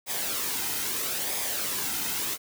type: noise with flanger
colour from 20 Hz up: white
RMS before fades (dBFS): -30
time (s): 0.06-2.38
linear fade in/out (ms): 50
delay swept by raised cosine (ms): 0.69 to 1.79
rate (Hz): 0.77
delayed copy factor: -0.5
effects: none